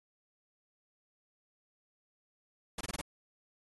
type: noise bursts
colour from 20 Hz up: pink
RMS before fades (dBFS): -38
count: 5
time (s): 2.78-3.013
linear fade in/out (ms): 5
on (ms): 29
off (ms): 22
effects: AAC 32 kbps